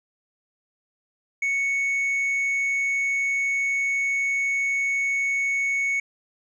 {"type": "tone with tanh clipping", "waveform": "sine", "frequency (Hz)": 2217, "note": "C#7", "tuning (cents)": 0, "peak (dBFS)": -22, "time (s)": [1.42, 6], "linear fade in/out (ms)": 5, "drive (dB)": 3, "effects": []}